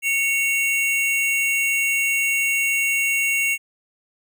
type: tone pair together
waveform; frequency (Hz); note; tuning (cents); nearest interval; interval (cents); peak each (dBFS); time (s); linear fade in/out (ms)
square; 2217 / 2747; C#7 / F7; 0 / -29; major third; 371; -22; 0.02-3.58; 50
effects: none